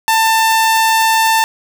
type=tone; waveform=sawtooth; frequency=892 Hz; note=A5; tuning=23 cents sharp; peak=-6 dBFS; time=0.08-1.44 s; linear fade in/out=0 ms; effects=none